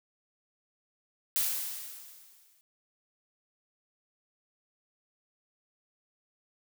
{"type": "noise with exponential decay", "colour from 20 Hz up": "blue", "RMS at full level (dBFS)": -27, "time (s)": [1.36, 2.61], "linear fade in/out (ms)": 0, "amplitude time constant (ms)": 270, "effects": []}